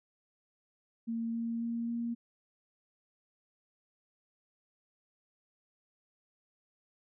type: tone with pitch steps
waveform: sine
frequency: 229.3 / 231 / 232.8 / 234.5 Hz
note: A#3 / A#3 / A#3 / A#3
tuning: -28 / -16 / -2 / +11 cents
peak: -32 dBFS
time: 1.07-2.15 s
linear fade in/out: 20 ms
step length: 270 ms
effects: none